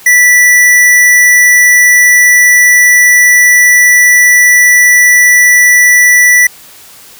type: tone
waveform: square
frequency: 1965 Hz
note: B6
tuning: 9 cents flat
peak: -3 dBFS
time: 0.06-6.47 s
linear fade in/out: 5 ms
effects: white hiss -35 dBFS RMS until 7.19 s